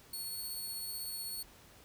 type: tone with tremolo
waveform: 10% pulse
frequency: 4402 Hz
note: C#8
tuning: 13 cents flat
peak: -31 dBFS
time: 0.13-1.43 s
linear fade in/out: 5 ms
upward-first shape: triangle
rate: 16 Hz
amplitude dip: 25%
effects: pink hiss -59 dBFS RMS until 1.84 s